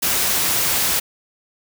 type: noise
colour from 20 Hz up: white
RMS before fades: -19 dBFS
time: 0.02-1 s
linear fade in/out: 10 ms
effects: none